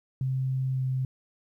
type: tone with pitch glide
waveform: sine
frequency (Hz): 131.4 to 130.34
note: C3 to C3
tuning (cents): +8 to -6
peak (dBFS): -25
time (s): 0.21-1.05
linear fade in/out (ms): 2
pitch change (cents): -14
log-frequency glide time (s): 0.73-0.81
effects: 11-bit